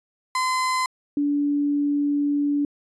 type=tone pair in turn; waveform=35% pulse / sine; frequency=1026 / 288.6 Hz; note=C6 / D4; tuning=-34 / -30 cents; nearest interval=octave + minor seventh; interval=2196 cents; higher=first; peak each=-19 dBFS; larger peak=neither; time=0.35-0.86 / 1.17-2.65 s; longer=second; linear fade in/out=2 ms; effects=resampled to 22050 Hz